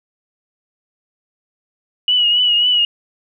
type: tone with vibrato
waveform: sine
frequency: 2919 Hz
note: F#7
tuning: 24 cents flat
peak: -11 dBFS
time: 2.08-2.85 s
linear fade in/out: 2 ms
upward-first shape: triangle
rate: 3.7 Hz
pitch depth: 50 cents each way
effects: none